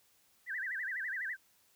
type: tone with vibrato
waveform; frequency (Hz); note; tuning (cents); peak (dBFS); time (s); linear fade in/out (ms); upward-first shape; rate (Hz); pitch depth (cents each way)
sine; 1760; A6; 0; -35; 0.46-1.37; 50; sine; 12; 230
effects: white hiss -69 dBFS RMS until 1.75 s